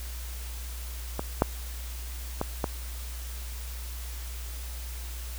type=clicks; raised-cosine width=1 ms; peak=-15 / -6 / -13 / -12 dBFS; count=4; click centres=1.194 / 1.421 / 2.414 / 2.642 s; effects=added 60 Hz sine -35 dBFS peak until 5.38 s + white hiss -44 dBFS RMS until 5.38 s